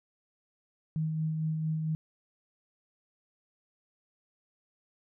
sine tone with tremolo, 157.6 Hz, D#3, 23 cents sharp, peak -27 dBFS, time 0.96-1.95 s, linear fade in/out 0 ms, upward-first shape sine, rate 4.4 Hz, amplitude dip 30%, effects none

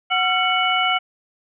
harmonic tone with a mistuned harmonic, 740 Hz, F#5, in tune, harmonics 1 / 2 / 3 / 4, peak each -22 / -22 / -22 / -22 dBFS, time 0.1-0.99 s, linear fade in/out 20 ms, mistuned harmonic 2, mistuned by -140 cents, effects none

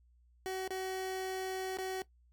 30% pulse tone with dropouts, 376.9 Hz, F#4, 32 cents sharp, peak -33 dBFS, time 0.46-2.02 s, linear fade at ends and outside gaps 0 ms, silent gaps 0.677-0.706 / 1.771-1.786 s, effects noise-tail reverb RT60 0.1 s tail -17 dB re dry + added 60 Hz sine -63 dBFS peak until 2.32 s

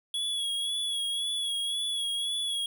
square tone with vibrato, 3358 Hz, G#7, 18 cents sharp, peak -29 dBFS, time 0.14-2.66 s, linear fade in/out 2 ms, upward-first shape sine, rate 1.9 Hz, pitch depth 38 cents each way, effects none

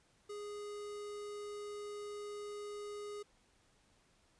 square tone with notch filter, 413.2 Hz, G#4, 9 cents flat, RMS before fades -45 dBFS, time 0.29-3.23 s, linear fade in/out 10 ms, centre 2400 Hz, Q 2, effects pink hiss -71 dBFS RMS until 4.39 s + resampled to 22050 Hz

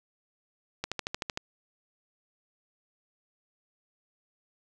click train, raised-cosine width 0.2 ms, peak -14 dBFS, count 8, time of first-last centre 0.84-1.374 s, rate 13.1 Hz, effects 9-bit

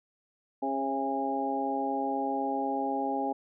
harmonic tone with a mistuned harmonic, 136.2 Hz, C#3, 30 cents flat, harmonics 2 / 3 / 4 / 5 / 6, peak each -33 / -37 / -37 / -37 / -31 dBFS, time 0.62-3.33 s, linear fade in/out 10 ms, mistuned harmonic 5, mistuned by -20 cents, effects none

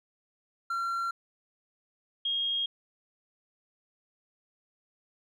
triangle / sine tone pair in turn, 1368 / 3254 Hz, F6 / G#7, -36 / -36 cents, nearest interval octave + minor third, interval 1500 cents, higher second, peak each -27 dBFS, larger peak neither, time 0.7-1.11 / 2.25-2.66 s, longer neither, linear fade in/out 5 ms, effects none

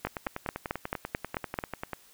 two click trains, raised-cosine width 0.5 ms, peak -14 / -18 dBFS, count 8 / 20, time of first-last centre 0.05-1.588 / 0.07-1.933 s, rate 4.55 / 10.2 Hz, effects white hiss -58 dBFS RMS until 2.13 s

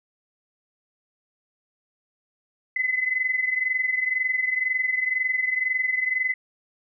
sine tone pair together, 2022 / 2044 Hz, B6 / C7, +40 / -41 cents, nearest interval unison, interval 19 cents, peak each -23 / -27 dBFS, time 2.76-6.34 s, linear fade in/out 5 ms, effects none

